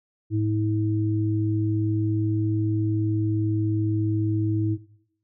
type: tone pair together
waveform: sine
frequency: 107.32 / 321.6 Hz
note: A2 / E4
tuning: -43 / -43 cents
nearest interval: octave + perfect fifth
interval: 1900 cents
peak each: -22 / -25 dBFS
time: 0.3-4.78 s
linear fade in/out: 50 ms
effects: noise-tail reverb RT60 0.7 s tail -17 dB re dry